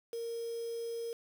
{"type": "tone with quantisation", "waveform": "sine", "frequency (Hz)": 464, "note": "A#4", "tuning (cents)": -8, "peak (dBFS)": -36, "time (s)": [0.13, 1.13], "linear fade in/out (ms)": 2, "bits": 8, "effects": []}